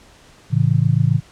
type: chord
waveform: sine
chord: A major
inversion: none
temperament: just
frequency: 110 / 137.5 / 165 Hz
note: A2 / C#3 / E3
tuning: 0 / -14 / +2 cents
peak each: -17 / -16 / -19 dBFS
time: 0.5-1.21 s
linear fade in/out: 50 ms
effects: pink hiss -48 dBFS RMS until 1.31 s + low-pass 8000 Hz 12 dB/octave